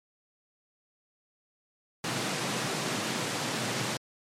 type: high-pass noise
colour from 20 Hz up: pink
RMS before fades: -31 dBFS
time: 2.04-3.97 s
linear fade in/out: 2 ms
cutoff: 110 Hz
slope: 96 dB/octave
effects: low-pass 8000 Hz 12 dB/octave + MP3 64 kbps